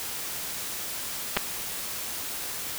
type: clicks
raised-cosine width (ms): 0.3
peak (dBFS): -8 / -6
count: 2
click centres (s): 1.367 / 1.372
effects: white hiss -34 dBFS RMS until 2.78 s